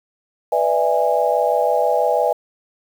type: chord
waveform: sine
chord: E dominant seventh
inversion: second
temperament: just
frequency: 494.4 / 593.3 / 659.3 / 824.1 Hz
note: B4 / D5 / E5 / G#5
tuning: +2 / +18 / 0 / -14 cents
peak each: -20 dBFS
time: 0.52-2.33 s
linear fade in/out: 5 ms
effects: 7-bit